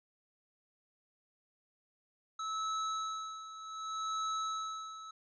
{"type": "tone with tremolo", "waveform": "square", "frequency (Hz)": 1301, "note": "E6", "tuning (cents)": -23, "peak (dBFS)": -34, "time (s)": [2.39, 5.11], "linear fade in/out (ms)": 5, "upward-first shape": "sine", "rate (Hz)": 0.66, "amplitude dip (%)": 75, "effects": ["resampled to 16000 Hz"]}